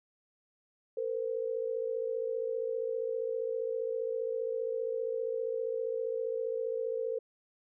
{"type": "tone pair together", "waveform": "sine", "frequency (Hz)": [454.9, 510], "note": ["A#4", "C5"], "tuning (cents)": [-42, -44], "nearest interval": "major second", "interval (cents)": 198, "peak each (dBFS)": [-33, -35], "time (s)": [0.97, 7.19], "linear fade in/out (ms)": 5, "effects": []}